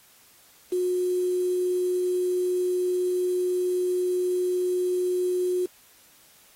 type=tone with quantisation; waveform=sine; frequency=362.4 Hz; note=F#4; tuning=36 cents flat; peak=-22 dBFS; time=0.72-5.66 s; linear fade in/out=5 ms; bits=7; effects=white hiss -56 dBFS RMS until 6.55 s + AAC 48 kbps